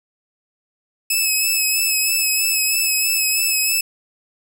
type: tone with vibrato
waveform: 10% pulse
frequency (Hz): 2587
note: E7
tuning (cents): -33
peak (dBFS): -8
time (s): 1.1-3.81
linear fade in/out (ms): 5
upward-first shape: sine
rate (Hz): 3.1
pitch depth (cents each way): 29
effects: none